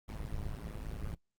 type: noise with amplitude modulation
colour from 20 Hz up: brown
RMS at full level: -36 dBFS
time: 0.08-1.15 s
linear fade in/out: 10 ms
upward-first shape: sine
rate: 107 Hz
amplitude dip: 90%
effects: noise-tail reverb RT60 0.1 s tail -18 dB re dry + Opus 48 kbps